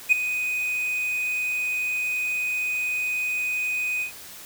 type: tone with ADSR envelope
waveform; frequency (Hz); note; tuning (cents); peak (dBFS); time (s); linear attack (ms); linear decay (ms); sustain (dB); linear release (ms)
triangle; 2496; D#7; +5; -8; 0.09-4.12; 34; 5; -14; 110
effects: tanh soft clip ceiling -7 dBFS + white hiss -42 dBFS RMS until 4.45 s